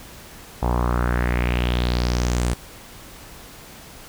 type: tone with low-pass filter sweep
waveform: sawtooth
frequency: 60.4 Hz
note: B1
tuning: 38 cents flat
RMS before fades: -21 dBFS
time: 0.62-2.54 s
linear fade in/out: 10 ms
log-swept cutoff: 860 to 9100 Hz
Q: 3.4
effects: pink hiss -42 dBFS RMS until 4.08 s